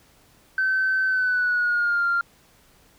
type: tone with pitch glide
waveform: sine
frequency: 1535 to 1391.4 Hz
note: G6 to F6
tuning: -37 to -7 cents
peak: -18 dBFS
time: 0.58-2.21 s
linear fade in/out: 2 ms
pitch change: -170 cents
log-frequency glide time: 1.06-2.06 s
effects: tanh soft clip ceiling -15 dBFS + pink hiss -57 dBFS RMS until 2.98 s